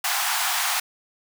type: high-pass noise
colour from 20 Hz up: pink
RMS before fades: -24 dBFS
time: 0.04-0.8 s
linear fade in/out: 5 ms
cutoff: 700 Hz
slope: 96 dB/octave
effects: none